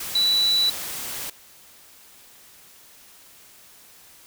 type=tone in noise; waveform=sine; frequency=3951 Hz; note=B7; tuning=in tune; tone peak=-17 dBFS; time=0.15-0.7 s; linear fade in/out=5 ms; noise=white; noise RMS=-32 dBFS; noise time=0-1.3 s; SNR=+12 dB; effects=white hiss -50 dBFS RMS until 4.26 s